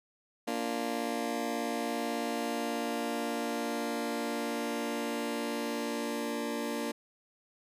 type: chord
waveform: 20% pulse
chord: Bb major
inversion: none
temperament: just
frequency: 233.1 / 291.4 / 349.6 Hz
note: Bb3 / D4 / F4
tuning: 0 / -13 / +2 cents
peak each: -30 / -31 / -35 dBFS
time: 0.47-6.92 s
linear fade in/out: 10 ms
effects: resampled to 32000 Hz